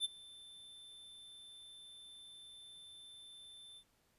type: tone with ADSR envelope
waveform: square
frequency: 3543 Hz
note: A7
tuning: 11 cents sharp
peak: -32 dBFS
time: 0-3.84 s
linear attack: 46 ms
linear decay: 21 ms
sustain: -22 dB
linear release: 68 ms
effects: pink hiss -75 dBFS RMS until 4.18 s + resampled to 32000 Hz